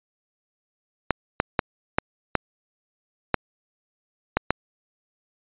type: clicks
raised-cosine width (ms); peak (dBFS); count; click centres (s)
0.5; -3; 8; 1.107 / 1.401 / 1.592 / 1.985 / 2.353 / 3.343 / 4.37 / 4.506
effects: resampled to 8000 Hz